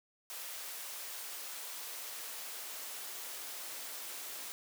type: noise with high-pass filter sweep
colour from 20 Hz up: white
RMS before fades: -44 dBFS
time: 0.3-4.52 s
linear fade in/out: 0 ms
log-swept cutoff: 580 to 330 Hz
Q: 0.77
effects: none